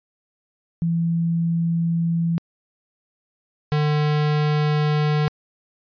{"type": "tone pair in turn", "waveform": ["sine", "square"], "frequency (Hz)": [167.5, 150.03], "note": ["E3", "D3"], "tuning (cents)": [28, 37], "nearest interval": "major second", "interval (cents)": 191, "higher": "first", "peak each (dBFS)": -18, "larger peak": "neither", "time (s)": [[0.82, 2.38], [3.72, 5.28]], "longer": "neither", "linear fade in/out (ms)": 0, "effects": ["resampled to 11025 Hz"]}